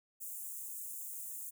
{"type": "high-pass noise", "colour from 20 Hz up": "white", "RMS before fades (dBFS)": -44, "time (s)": [0.2, 1.51], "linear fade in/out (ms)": 20, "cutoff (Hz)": 7100, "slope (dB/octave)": 48, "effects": []}